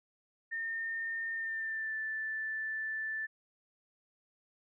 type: tone with pitch glide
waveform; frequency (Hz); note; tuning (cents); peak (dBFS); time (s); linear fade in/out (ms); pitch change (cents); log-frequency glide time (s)
sine; 1819 to 1760.1; A#6 to A6; -43 to 0; -34; 0.51-3.27; 20; -57; 1.34-1.95
effects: none